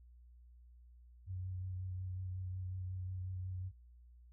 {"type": "tone with vibrato", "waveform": "sine", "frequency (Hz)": 92.5, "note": "F#2", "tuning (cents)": 0, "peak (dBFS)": -39, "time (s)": [1.26, 3.72], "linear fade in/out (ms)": 50, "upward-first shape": "sine", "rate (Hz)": 5.5, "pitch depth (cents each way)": 20, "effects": ["added 60 Hz sine -57 dBFS peak until 4.32 s"]}